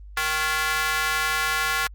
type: tone with high-pass filter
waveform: square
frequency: 155.56 Hz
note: D#3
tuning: in tune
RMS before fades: -24 dBFS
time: 0.17-1.87 s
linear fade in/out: 2 ms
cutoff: 1400 Hz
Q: 1.9
effects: added 50 Hz sine -39 dBFS peak until 1.94 s + Opus 32 kbps